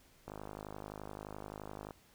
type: click train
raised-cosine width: 1 ms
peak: -30 dBFS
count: 85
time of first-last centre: 0.28-1.908 s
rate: 51.6 Hz
effects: pink hiss -65 dBFS RMS until 2.14 s